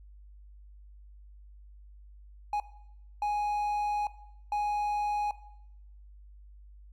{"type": "tone bursts at uneven times", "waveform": "triangle", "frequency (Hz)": 830.6, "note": "G#5", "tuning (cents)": 0, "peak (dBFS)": -25, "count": 3, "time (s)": [[2.53, 2.6], [3.22, 4.07], [4.52, 5.31]], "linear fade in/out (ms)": 2, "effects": ["noise-tail reverb RT60 0.8 s tail -17 dB re dry", "added 50 Hz sine -49 dBFS peak until 6.92 s"]}